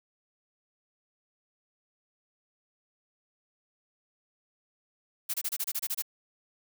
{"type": "noise bursts", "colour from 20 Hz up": "blue", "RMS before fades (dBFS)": -31, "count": 10, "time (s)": [5.29, 6.023], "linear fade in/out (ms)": 10, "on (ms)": 49, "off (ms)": 27, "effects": []}